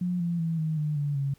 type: tone with pitch steps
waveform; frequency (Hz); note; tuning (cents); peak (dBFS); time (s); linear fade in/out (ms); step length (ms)
sine; 178.7 / 171.32 / 164.25 / 157.47 / 150.96 / 144.73 / 138.75; F3 / F3 / E3 / D#3 / D3 / D3 / C#3; +40 / -33 / -6 / +21 / +48 / -25 / +2; -25; 0.01-1.34; 5; 190
effects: pink hiss -63 dBFS RMS until 1.38 s